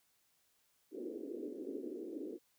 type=band-pass noise; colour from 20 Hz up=white; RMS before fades=-44 dBFS; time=0.91-2.39 s; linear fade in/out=50 ms; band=260 to 440 Hz; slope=48 dB/octave; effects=white hiss -75 dBFS RMS until 2.58 s